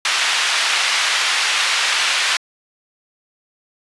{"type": "band-pass noise", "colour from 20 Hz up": "white", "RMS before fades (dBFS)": -18, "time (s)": [0.05, 2.37], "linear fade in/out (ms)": 2, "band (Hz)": [1200, 3600], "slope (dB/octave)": 12, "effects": ["resampled to 24000 Hz"]}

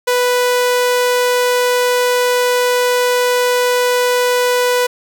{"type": "tone", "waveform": "sawtooth", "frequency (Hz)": 493.9, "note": "B4", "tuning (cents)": 0, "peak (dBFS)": -8, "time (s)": [0.07, 4.87], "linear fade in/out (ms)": 10, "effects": []}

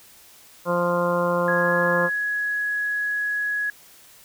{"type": "harmonic tone", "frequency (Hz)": 174.61, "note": "F3", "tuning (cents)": 0, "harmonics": [1, 2, 3, 4, 5, 6, 7, 8], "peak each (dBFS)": [-27, -31, -22, -35, -34, -26, -33, -31], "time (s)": [0.65, 2.1], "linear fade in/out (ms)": 50}
{"type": "tone with pitch glide", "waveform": "sine", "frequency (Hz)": [1661, 1675.5], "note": ["G#6", "G#6"], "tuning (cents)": [0, 15], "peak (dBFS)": -22, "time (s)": [1.48, 3.7], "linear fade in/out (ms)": 2, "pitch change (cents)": 15, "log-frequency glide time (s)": [1.63, 1.71]}
{"effects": ["white hiss -50 dBFS RMS until 4.24 s"]}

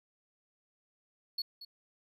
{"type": "tone with echo", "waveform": "triangle", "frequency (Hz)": 4380, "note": "C#8", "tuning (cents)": -22, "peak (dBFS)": -31, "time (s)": [1.38, 1.42], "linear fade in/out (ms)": 5, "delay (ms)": 230, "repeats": 1, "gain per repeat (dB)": -13, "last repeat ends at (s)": 1.65, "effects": []}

